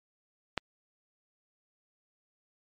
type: click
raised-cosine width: 0.3 ms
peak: -12 dBFS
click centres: 0.577 s
effects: MP3 48 kbps